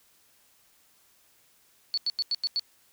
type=tone bursts; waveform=sine; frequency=4442 Hz; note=C#8; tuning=3 cents sharp; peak=-24 dBFS; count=6; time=1.94-2.595 s; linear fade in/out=0 ms; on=35 ms; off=89 ms; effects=white hiss -63 dBFS RMS until 2.92 s